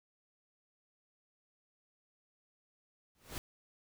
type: noise with exponential growth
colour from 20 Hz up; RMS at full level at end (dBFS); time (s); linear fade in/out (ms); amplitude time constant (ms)
pink; -38; 3.15-3.38; 0; 49
effects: none